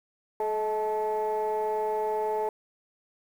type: tone cluster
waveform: sine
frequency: 429.1 / 635 / 869 Hz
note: A4 / D#5 / A5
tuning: -43 / +35 / -22 cents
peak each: -27 / -33 / -28 dBFS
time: 0.4-2.49 s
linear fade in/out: 2 ms
effects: tanh soft clip ceiling -21 dBFS + 9-bit